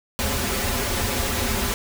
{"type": "noise with comb filter", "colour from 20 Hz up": "pink", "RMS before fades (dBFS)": -24, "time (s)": [0.19, 1.74], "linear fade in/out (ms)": 0, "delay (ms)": 6.4, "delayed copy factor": -1, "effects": []}